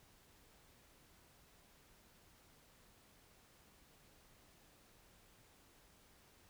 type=silence; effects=pink hiss -67 dBFS RMS until 6.49 s